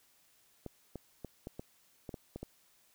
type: clicks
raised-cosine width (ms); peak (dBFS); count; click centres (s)
2; -28; 9; 0.663 / 0.957 / 1.247 / 1.471 / 1.595 / 2.092 / 2.142 / 2.36 / 2.43
effects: white hiss -68 dBFS RMS until 2.94 s